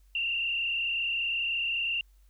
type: tone with frequency modulation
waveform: sine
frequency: 2758 Hz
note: F7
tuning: 22 cents flat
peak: -27 dBFS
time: 0.15-2.01 s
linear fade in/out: 2 ms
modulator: 34.5 Hz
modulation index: 2.2
effects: added 48 Hz sine -56 dBFS peak until 2.29 s + white hiss -72 dBFS RMS until 2.29 s